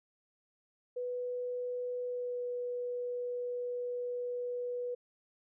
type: tone with pitch glide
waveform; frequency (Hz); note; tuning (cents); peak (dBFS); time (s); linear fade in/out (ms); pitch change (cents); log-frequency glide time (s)
sine; 493.9 to 489.9; B4 to B4; 0 to -14; -34; 0.96-4.95; 10; -14; 2.04-2.43
effects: none